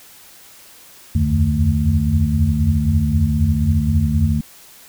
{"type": "tone cluster", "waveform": "sine", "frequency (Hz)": [74.5, 85.5, 89.4, 150.5, 222.1], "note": ["D2", "F2", "F2", "D3", "A3"], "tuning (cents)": [25, -36, 41, 43, 16], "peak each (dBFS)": -20, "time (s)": [1.15, 4.41], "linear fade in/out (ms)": 5, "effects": ["white hiss -44 dBFS RMS until 4.88 s"]}